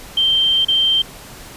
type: tone with dropouts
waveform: sine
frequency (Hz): 3139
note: G7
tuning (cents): +2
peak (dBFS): -12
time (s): 0.17-1.02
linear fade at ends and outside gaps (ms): 5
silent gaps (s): 0.649-0.683
effects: pink hiss -37 dBFS RMS until 1.56 s + resampled to 32000 Hz